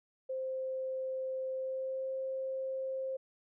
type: tone with pitch glide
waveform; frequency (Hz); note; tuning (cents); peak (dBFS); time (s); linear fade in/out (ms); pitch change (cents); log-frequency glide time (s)
sine; 523 to 528.5; C5 to C5; -1 to +17; -34; 0.29-3.17; 10; +18; 1.54-2.12
effects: none